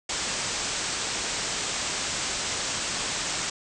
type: low-pass noise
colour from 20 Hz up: white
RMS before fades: -30 dBFS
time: 0.09-3.5 s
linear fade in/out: 5 ms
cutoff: 8300 Hz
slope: 96 dB/octave
effects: none

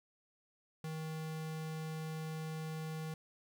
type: tone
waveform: square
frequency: 158.1 Hz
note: D#3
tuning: 28 cents sharp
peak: -40 dBFS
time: 0.84-3.14 s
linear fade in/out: 2 ms
effects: 12-bit

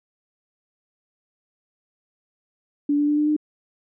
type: tone with pitch steps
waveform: sine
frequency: 289.5 / 292.7 / 295.9 / 299.2 / 302.5 Hz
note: D4 / D4 / D4 / D4 / D#4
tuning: -25 / -6 / +13 / +32 / -49 cents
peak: -17 dBFS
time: 2.89-3.365 s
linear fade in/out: 5 ms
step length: 95 ms
effects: none

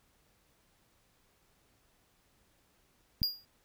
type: click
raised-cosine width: 5 ms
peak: -22 dBFS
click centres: 3.218 s
type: tone with exponential decay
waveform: square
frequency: 4836 Hz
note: D8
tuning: 50 cents sharp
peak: -25 dBFS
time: 3.23-3.45 s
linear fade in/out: 0 ms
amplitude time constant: 47 ms
effects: pink hiss -70 dBFS RMS until 3.64 s

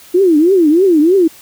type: tone with vibrato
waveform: sine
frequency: 341 Hz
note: F4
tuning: 41 cents flat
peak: -6 dBFS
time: 0.14-1.28 s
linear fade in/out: 10 ms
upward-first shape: triangle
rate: 3.2 Hz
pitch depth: 290 cents each way
effects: white hiss -40 dBFS RMS until 1.41 s

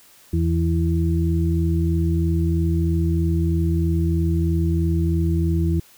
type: harmonic tone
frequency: 83.1 Hz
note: E2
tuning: 15 cents sharp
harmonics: 1 / 2 / 4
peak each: -19 / -22 / -25 dBFS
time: 0.33-5.8 s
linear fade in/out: 5 ms
effects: white hiss -51 dBFS RMS until 5.97 s

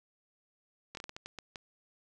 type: slowing click train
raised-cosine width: 0.2 ms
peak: -25 dBFS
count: 9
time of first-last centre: 0.95-1.558 s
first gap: 22 ms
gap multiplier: 1.34
effects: none

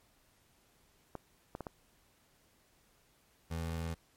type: clicks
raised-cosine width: 1 ms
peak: -26 dBFS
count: 4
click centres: 1.153 / 1.551 / 1.607 / 1.668 s
type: tone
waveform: 25% pulse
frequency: 82.41 Hz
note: E2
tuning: in tune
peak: -32 dBFS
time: 3.5-3.95 s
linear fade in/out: 20 ms
effects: pink hiss -69 dBFS RMS until 4.16 s + MP3 64 kbps

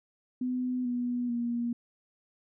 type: tone with pitch steps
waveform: sine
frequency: 251.6 / 244.4 / 237.5 Hz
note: B3 / B3 / A#3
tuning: +32 / -18 / +33 cents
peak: -28 dBFS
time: 0.41-1.73 s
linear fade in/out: 5 ms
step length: 440 ms
effects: none

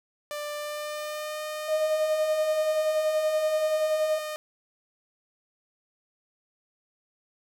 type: tone with pitch glide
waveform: sawtooth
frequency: 592 to 611.8 Hz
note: D5 to D#5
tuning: +14 to -29 cents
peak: -28 dBFS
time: 0.31-4.36 s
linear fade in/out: 0 ms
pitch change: +57 cents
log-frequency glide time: 0.55-1.43 s
type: tone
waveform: sine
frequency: 622.3 Hz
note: D#5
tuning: in tune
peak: -23 dBFS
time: 1.68-4.19 s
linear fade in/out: 10 ms
effects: none

